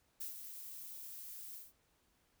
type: noise with ADSR envelope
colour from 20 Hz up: violet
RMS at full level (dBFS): -42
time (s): 0.2-1.73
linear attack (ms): 11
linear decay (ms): 120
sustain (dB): -7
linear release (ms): 180
effects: pink hiss -75 dBFS RMS until 2.4 s